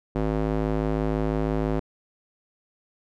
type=tone with band-pass filter; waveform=square; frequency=53 Hz; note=G#1; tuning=36 cents sharp; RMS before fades=-25 dBFS; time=0.15-1.8 s; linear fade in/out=10 ms; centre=380 Hz; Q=0.82; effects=none